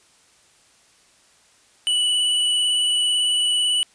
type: tone with vibrato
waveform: square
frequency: 2960 Hz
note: F#7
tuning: in tune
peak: -18 dBFS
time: 1.87-3.83 s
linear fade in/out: 0 ms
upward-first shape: triangle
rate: 18 Hz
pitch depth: 19 cents each way
effects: white hiss -56 dBFS RMS until 3.94 s + resampled to 22050 Hz